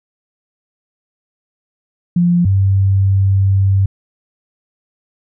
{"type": "tone pair in turn", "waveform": "sine", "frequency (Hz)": [174.61, 97.26], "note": ["F3", "G2"], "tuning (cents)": [0, -13], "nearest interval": "minor seventh", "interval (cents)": 1013, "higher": "first", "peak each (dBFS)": -9, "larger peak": "neither", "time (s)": [[2.16, 2.45], [2.45, 3.86]], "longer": "second", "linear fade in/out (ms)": 5, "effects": []}